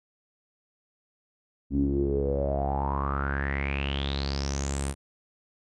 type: tone with low-pass filter sweep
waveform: sawtooth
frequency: 69.3 Hz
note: C#2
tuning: in tune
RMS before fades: -28 dBFS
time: 1.7-4.95 s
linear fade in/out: 50 ms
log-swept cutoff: 250 to 9600 Hz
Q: 9.6
effects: none